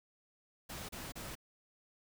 pink noise bursts, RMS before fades -45 dBFS, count 3, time 0.69-1.354 s, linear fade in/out 10 ms, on 200 ms, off 32 ms, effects none

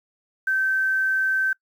sine tone with quantisation, 1547 Hz, G6, 23 cents flat, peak -19 dBFS, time 0.47-1.53 s, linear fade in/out 5 ms, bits 8, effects noise-tail reverb RT60 0.1 s tail -24 dB re dry

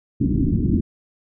white low-pass noise, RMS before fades -19 dBFS, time 0.2-0.81 s, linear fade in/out 10 ms, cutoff 310 Hz, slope 48 dB/octave, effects none

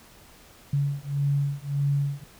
sine beating tone pair, 140.7 / 142.4 Hz, C#3 / C#3, +26 / +47 cents, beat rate 1.7 Hz, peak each -26 dBFS, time 0.73-2.24 s, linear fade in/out 5 ms, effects pink hiss -52 dBFS RMS until 2.39 s

